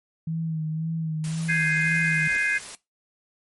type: tone with vibrato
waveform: sine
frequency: 159.8 Hz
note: D#3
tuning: 47 cents sharp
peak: -25 dBFS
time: 0.27-2.28 s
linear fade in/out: 5 ms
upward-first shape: sine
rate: 1.9 Hz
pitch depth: 40 cents each way
type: noise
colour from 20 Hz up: white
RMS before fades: -39 dBFS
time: 1.24-2.75 s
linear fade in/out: 0 ms
type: chord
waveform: sine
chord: Ab major seventh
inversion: third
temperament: equal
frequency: 1568 / 1661.2 / 2093 / 2489 Hz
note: G6 / Ab6 / C7 / Eb7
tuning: 0 / 0 / 0 / 0 cents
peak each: -30 / -24 / -25 / -29 dBFS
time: 1.48-2.59 s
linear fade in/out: 20 ms
type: noise with exponential growth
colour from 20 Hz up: pink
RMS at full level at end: -38 dBFS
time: 2.1-2.37 s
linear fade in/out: 2 ms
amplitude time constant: 58 ms
effects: noise-tail reverb RT60 0.2 s tail -19 dB re dry + MP3 48 kbps